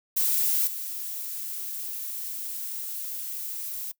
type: noise with level steps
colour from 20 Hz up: violet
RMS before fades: -24 / -34 dBFS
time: 0.16-3.92 s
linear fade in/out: 10 ms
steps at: 0.67 s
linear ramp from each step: 5 ms
effects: noise-tail reverb RT60 0.1 s tail -22 dB re dry